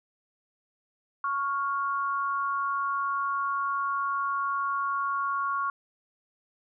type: tone pair together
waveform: sine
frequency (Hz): 1108.7 / 1404.8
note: C#6 / F6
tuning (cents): 0 / +10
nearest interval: major third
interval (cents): 410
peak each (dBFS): -27 / -32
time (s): 1.24-5.7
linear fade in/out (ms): 2
effects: none